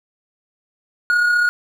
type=tone with amplitude modulation; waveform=triangle; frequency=1443 Hz; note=F#6; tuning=44 cents flat; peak=-10 dBFS; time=1.1-1.49 s; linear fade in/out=0 ms; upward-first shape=sine; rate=34.9 Hz; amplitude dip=35%; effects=none